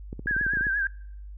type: clicks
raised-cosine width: 3 ms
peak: -23 dBFS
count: 11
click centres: 0.129 / 0.194 / 0.26 / 0.311 / 0.365 / 0.412 / 0.465 / 0.536 / 0.571 / 0.61 / 0.668 s
type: tone with vibrato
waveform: sine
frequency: 1619 Hz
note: G#6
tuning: 45 cents flat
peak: -23 dBFS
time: 0.27-0.87 s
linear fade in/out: 2 ms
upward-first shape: triangle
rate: 8.4 Hz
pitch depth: 94 cents each way
effects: noise-tail reverb RT60 0.7 s tail -26 dB re dry + added 50 Hz sine -38 dBFS peak until 1.37 s